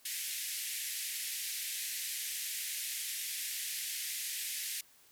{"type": "band-pass noise", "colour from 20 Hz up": "white", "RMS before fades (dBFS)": -39, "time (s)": [0.05, 4.81], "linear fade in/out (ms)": 5, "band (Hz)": [1800, 14000], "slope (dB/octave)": 48, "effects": ["white hiss -63 dBFS RMS until 5.11 s"]}